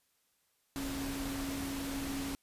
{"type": "tone in noise", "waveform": "sine", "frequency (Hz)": 274.6, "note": "C#4", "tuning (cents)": -16, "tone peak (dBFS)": -37, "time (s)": [0.76, 2.35], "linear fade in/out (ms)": 0, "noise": "pink", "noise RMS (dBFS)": -41, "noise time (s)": [0.76, 2.35], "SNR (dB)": 1, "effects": ["white hiss -75 dBFS RMS until 2.42 s", "resampled to 32000 Hz"]}